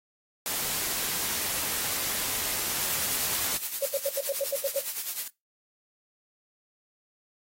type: noise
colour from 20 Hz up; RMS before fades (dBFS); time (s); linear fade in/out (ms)
white; -30; 0.46-3.57; 0
type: noise with tremolo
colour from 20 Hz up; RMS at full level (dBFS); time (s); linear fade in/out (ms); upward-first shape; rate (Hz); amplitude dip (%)
blue; -30; 2.8-5.28; 5; sine; 9.7; 65
type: tone bursts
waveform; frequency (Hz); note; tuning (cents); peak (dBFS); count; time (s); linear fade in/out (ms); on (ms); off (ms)
sine; 554; C#5; -1; -24; 9; 3.82-4.793; 5; 37; 80
effects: noise-tail reverb RT60 0.2 s tail -21 dB re dry + AAC 48 kbps